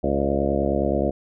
harmonic tone with a mistuned harmonic, 69.6 Hz, C#2, 8 cents sharp, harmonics 1 / 2 / 3 / 4 / 5 / 6 / 7 / 8 / 9 / 10, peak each -28 / -32 / -27 / -28 / -27 / -31 / -28 / -28 / -28 / -32 dBFS, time 0.03-1.11 s, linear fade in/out 10 ms, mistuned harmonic 9, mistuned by -31 cents, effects none

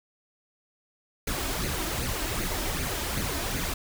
pink noise with flanger, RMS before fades -30 dBFS, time 1.27-3.74 s, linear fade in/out 5 ms, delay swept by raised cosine 0.45 to 3.25 ms, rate 2.6 Hz, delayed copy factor +0.6, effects none

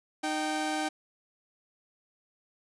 sawtooth tone pair together, 307.3 / 776.6 Hz, D#4 / G5, -21 / -16 cents, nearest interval octave + major third, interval 1605 cents, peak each -28 dBFS, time 0.23-0.89 s, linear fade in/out 10 ms, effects resampled to 24000 Hz

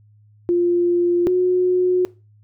sine tone pair in turn, 349.2 / 363.8 Hz, F4 / F#4, 0 / -29 cents, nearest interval minor second, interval 71 cents, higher second, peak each -14 dBFS, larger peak neither, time 0.49-1.27 / 1.27-2.05 s, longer neither, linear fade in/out 0 ms, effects noise-tail reverb RT60 0.3 s tail -21 dB re dry + added 105 Hz sine -49 dBFS peak until 2.43 s

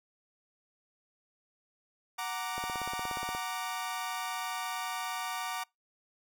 sawtooth chord, Gb augmented, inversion none, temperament equal, 740 / 932.3 / 1174.7 Hz, Gb5 / Bb5 / D6, 0 / 0 / 0 cents, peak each -35 dBFS, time 2.18-5.64 s, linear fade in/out 10 ms
click train, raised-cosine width 1 ms, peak -25 dBFS, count 14, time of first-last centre 2.58-3.349 s, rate 16.9 Hz
effects noise-tail reverb RT60 0.2 s tail -26 dB re dry

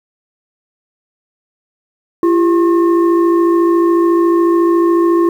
sine tone with frequency modulation, 340 Hz, F4, 46 cents flat, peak -8 dBFS, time 2.23-5.29 s, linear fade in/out 2 ms, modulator 734 Hz, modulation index 0.57, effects 7-bit

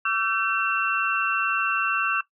sine tone cluster, 1147 / 1342 / 1542 / 2709 Hz, D6 / E6 / G6 / E7, -41 / +31 / -29 / +47 cents, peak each -27 dBFS, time 0.05-2.21 s, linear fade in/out 5 ms, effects noise-tail reverb RT60 0.1 s tail -17 dB re dry

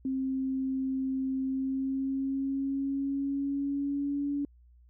sine tone with pitch glide, 264.5 to 285.1 Hz, C4 to C#4, +19 to +49 cents, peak -28 dBFS, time 0.05-4.45 s, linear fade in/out 2 ms, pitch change +130 cents, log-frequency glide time 1.44-4.31 s, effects added 60 Hz sine -55 dBFS peak until 4.89 s

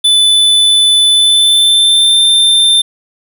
square tone with pitch glide, 3499 to 3577 Hz, A7 to A7, -10 to +28 cents, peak -6 dBFS, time 0.04-2.82 s, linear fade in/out 10 ms, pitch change +38 cents, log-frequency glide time 1.09-2.2 s, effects none

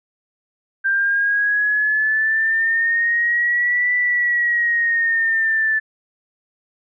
sine linear two-way sweep, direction up then down, 1577 to 1975.5 to 1750 Hz, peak -15 dBFS, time 0.84-5.8 s, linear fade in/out 20 ms, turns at 3.94 s, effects none

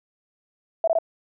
sine tone bursts, 659.3 Hz, E5, in tune, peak -17 dBFS, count 3, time 0.84-0.987 s, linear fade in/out 2 ms, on 35 ms, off 21 ms, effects none

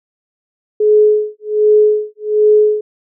sine tone with tremolo, 424.1 Hz, G#4, 36 cents sharp, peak -5 dBFS, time 0.8-2.81 s, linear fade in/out 5 ms, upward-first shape sine, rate 1.3 Hz, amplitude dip 100%, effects none

